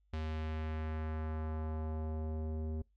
square tone with low-pass filter sweep, 78.5 Hz, D#2, 16 cents sharp, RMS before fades -38 dBFS, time 0.13-2.82 s, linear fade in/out 5 ms, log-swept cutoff 3800 to 400 Hz, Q 1.1, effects noise-tail reverb RT60 0.2 s tail -26 dB re dry + added 50 Hz sine -69 dBFS peak until 2.96 s

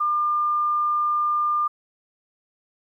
sine tone, 1200 Hz, D6, 37 cents sharp, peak -19 dBFS, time 0-1.68 s, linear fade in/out 10 ms, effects 10-bit

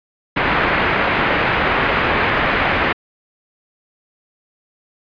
white low-pass noise, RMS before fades -17 dBFS, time 0.36-2.93 s, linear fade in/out 10 ms, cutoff 2300 Hz, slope 24 dB/octave, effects resampled to 11025 Hz

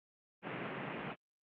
pink band-pass noise, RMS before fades -42 dBFS, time 0.42-1.16 s, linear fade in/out 50 ms, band 130 to 2900 Hz, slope 48 dB/octave, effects Opus 32 kbps

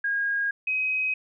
sine tone pair in turn, 1631 / 2529 Hz, G#6 / D#7, -32 / +28 cents, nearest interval minor sixth, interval 760 cents, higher second, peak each -23 dBFS, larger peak neither, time 0.04-0.51 / 0.67-1.14 s, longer neither, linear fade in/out 5 ms, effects none

